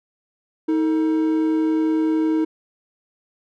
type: tone pair together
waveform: triangle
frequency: 316.3 / 447.3 Hz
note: D#4 / A4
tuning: +29 / +28 cents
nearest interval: tritone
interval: 599 cents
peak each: -15 / -26 dBFS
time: 0.68-2.45 s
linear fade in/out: 10 ms
effects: none